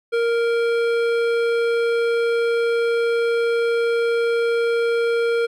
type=tone with hard clipping; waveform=sine; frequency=466.2 Hz; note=A#4; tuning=in tune; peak=-19 dBFS; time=0.12-5.47 s; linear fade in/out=20 ms; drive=13 dB; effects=none